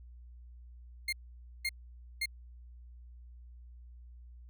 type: tone bursts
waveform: 30% pulse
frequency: 2124 Hz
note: C7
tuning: 25 cents sharp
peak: -28 dBFS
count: 3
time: 1.08-2.258 s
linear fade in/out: 5 ms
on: 46 ms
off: 520 ms
effects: added 60 Hz sine -49 dBFS peak until 4.49 s